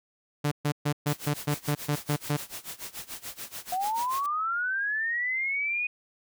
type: tone bursts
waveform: sawtooth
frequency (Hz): 146.83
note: D3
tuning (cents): 0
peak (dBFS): -20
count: 10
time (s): 0.44-2.37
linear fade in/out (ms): 10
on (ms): 76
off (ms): 130
type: noise with tremolo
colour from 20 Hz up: white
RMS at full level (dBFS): -37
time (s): 1.07-4.26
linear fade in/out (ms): 0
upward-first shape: sine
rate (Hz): 6.9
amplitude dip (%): 90
type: linear sweep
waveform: sine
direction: up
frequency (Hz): 713 to 2489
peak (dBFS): -26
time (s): 3.72-5.87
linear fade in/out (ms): 5
effects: none